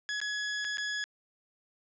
sawtooth tone with dropouts, 1685 Hz, G#6, 25 cents sharp, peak -28 dBFS, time 0.09-1.04 s, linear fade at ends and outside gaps 0 ms, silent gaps 0.202-0.215 / 0.645-0.649 / 0.772-0.782 s, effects resampled to 16000 Hz + 11-bit

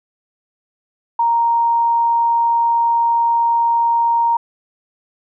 sine tone, 932.3 Hz, A#5, in tune, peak -12 dBFS, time 1.19-4.37 s, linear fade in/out 5 ms, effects none

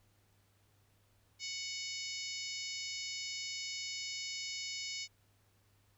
harmonic tone with a mistuned harmonic, 740 Hz, F#5, in tune, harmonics 3 / 4 / 5 / 6 / 7 / 8 / 9 / 10, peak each -45 / -48 / -50 / -47 / -44 / -50 / -49 / -57 dBFS, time 1.39-5.08 s, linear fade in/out 50 ms, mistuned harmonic 9, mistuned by +21 cents, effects added 100 Hz sine -70 dBFS peak until 5.97 s + pink hiss -73 dBFS RMS until 5.97 s

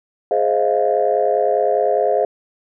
sine chord, F minor seventh, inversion first, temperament just, 419.1 / 523.8 / 628.6 / 698.5 Hz, Ab4 / C5 / Eb5 / F5, +16 / +2 / +18 / 0 cents, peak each -19 dBFS, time 0.31-2.25 s, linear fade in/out 2 ms, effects tanh soft clip ceiling -5 dBFS

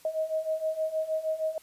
sine beating tone pair, 628 / 634.4 Hz, D#5 / D#5, +16 / +33 cents, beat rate 6.4 Hz, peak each -32 / -29 dBFS, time 0.05-1.58 s, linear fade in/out 2 ms, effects white hiss -57 dBFS RMS until 1.62 s + resampled to 32000 Hz

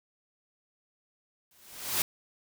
white noise with exponential growth, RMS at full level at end -25 dBFS, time 1.51-2.02 s, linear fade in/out 2 ms, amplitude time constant 110 ms, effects none

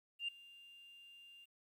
sine tone with ADSR envelope, 2794 Hz, F7, in tune, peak -34 dBFS, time 0.19-1.46 s, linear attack 93 ms, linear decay 4 ms, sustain -22 dB, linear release 25 ms, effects tanh soft clip ceiling -33 dBFS + 12-bit

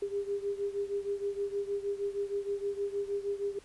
sine beating tone pair, 400.1 / 406.5 Hz, G4 / G#4, +35 / -37 cents, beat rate 6.4 Hz, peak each -33 / -36 dBFS, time 0.02-3.59 s, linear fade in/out 5 ms, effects pink hiss -58 dBFS RMS until 3.64 s + resampled to 24000 Hz

